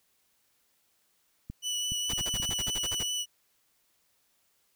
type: clicks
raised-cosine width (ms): 5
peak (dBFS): -26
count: 8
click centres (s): 1.5 / 1.92 / 2.134 / 2.21 / 2.341 / 2.4 / 2.493 / 2.682
type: tone with vibrato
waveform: 25% pulse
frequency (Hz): 2960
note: F#7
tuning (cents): 0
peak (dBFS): -26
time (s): 1.62-3.26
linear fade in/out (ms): 50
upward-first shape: sine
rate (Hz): 4.8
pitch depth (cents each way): 12
type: noise bursts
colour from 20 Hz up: pink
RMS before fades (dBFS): -37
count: 12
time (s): 2.09-3.034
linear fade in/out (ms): 10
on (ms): 42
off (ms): 40
effects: white hiss -71 dBFS RMS until 4.75 s